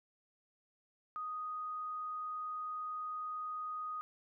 sine tone, 1244.5 Hz, D#6, in tune, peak -38 dBFS, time 1.16-4.01 s, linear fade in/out 0 ms, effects none

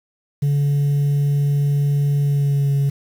sine tone with pitch glide, 143.1 to 139.99 Hz, D3 to C#3, -45 to +17 cents, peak -12 dBFS, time 0.42-2.9 s, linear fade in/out 10 ms, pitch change -38 cents, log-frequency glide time 2.21-2.73 s, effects tanh soft clip ceiling -14 dBFS + 7-bit

